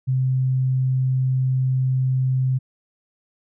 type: tone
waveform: sine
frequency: 130 Hz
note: C3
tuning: 11 cents flat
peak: -17 dBFS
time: 0.07-2.59 s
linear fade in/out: 20 ms
effects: none